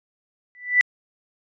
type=tone with exponential growth; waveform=sine; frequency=1978 Hz; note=B6; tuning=2 cents sharp; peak=-9 dBFS; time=0.55-0.81 s; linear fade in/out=0 ms; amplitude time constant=56 ms; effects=resampled to 16000 Hz